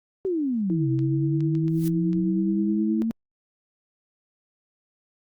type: exponential two-way sweep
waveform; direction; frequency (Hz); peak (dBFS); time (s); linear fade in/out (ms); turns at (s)
sine; down then up; 394.2 to 130 to 228.9; -22; 0.25-3.11; 0; 0.9
type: tone with tremolo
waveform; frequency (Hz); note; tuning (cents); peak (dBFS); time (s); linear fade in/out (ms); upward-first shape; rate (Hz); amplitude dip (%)
sine; 325.5; E4; -22; -23; 0.7-3.02; 0; sine; 9.6; 35
type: clicks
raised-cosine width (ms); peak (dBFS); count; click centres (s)
0.2; -29; 5; 0.991 / 1.406 / 1.552 / 1.681 / 2.131
type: noise with exponential growth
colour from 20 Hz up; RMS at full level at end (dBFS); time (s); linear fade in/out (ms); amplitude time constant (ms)
blue; -35; 1.66-1.88; 0; 47
effects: Opus 32 kbps